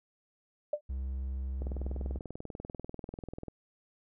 sine tone with exponential decay, 594 Hz, D5, 20 cents sharp, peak -24 dBFS, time 0.73-0.81 s, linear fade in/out 5 ms, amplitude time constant 16 ms
triangle tone, 65.9 Hz, C2, 13 cents sharp, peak -31 dBFS, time 0.89-2.19 s, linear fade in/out 10 ms
click train, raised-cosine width 2 ms, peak -27 dBFS, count 39, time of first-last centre 1.62-3.483 s, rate 20.4 Hz
effects none

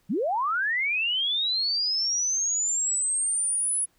sine linear sweep, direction up, 153.4 to 10340 Hz, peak -23 dBFS, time 0.09-3.86 s, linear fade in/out 20 ms, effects pink hiss -67 dBFS RMS until 3.98 s

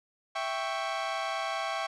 sawtooth chord, C# diminished, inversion first, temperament equal, 659.3 / 784 / 1108.7 Hz, E5 / G5 / C#6, 0 / 0 / 0 cents, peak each -31 dBFS, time 0.35-1.87 s, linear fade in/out 10 ms, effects low-pass 5000 Hz 12 dB/octave

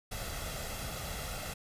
pink noise with comb filter, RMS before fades -39 dBFS, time 0.11-1.54 s, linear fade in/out 10 ms, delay 1.5 ms, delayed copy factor +0.6, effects resampled to 32000 Hz

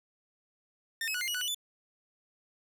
sawtooth tone with pitch steps, 1811 / 2568 / 1469 / 2105 / 2909 / 1481 / 2955 / 3489 Hz, A6 / E7 / F#6 / C7 / F#7 / F#6 / F#7 / A7, +49 / -46 / -13 / +10 / -30 / +1 / -3 / -15 cents, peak -28 dBFS, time 1.01-1.546 s, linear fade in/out 2 ms, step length 67 ms, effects none

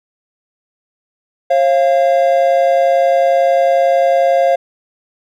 triangle tone pair together, 540 / 691.1 Hz, C#5 / F5, -45 / -18 cents, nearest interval major third, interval 427 cents, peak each -10 dBFS, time 1.5-4.56 s, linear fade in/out 10 ms, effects none

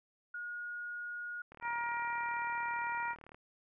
sine tone, 1440 Hz, F#6, 47 cents flat, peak -39 dBFS, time 0.34-1.42 s, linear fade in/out 5 ms
click train, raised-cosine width 0.5 ms, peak -37 dBFS, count 70, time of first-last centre 1.52-3.345 s, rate 37.8 Hz
harmonic tone, 472.5 Hz, A#4, 23 cents sharp, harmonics 2 / 3 / 4 / 5, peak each -36 / -40 / -42 / -44 dBFS, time 1.61-3.16 s, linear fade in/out 50 ms
effects none

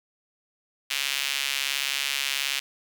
sawtooth tone with high-pass filter, 138.59 Hz, C#3, in tune, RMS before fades -28 dBFS, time 0.9-2.6 s, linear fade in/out 10 ms, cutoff 2700 Hz, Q 1.8, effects none

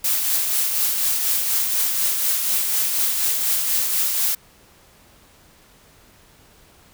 blue noise with tremolo, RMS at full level -19 dBFS, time 0.04-4.35 s, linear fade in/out 5 ms, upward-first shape triangle, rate 4.1 Hz, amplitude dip 40%, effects pink hiss -52 dBFS RMS until 6.93 s

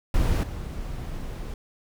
brown noise with level steps, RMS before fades -22 / -33 dBFS, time 0.14-1.54 s, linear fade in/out 2 ms, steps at 0.43 s, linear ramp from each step 5 ms, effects none

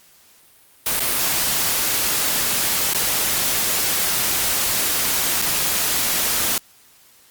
white noise with dropouts, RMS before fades -20 dBFS, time 0.86-6.58 s, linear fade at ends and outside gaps 2 ms, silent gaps 0.996-1.003 / 2.935-2.946 / 5.417-5.421 s, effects white hiss -52 dBFS RMS until 7.3 s + Opus 48 kbps

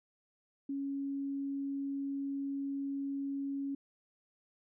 sine tone, 277.2 Hz, C#4, in tune, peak -34 dBFS, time 0.69-3.75 s, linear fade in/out 5 ms, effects none

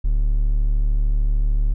triangle tone, 36.71 Hz, D1, in tune, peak -13 dBFS, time 0.04-1.74 s, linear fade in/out 10 ms, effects none

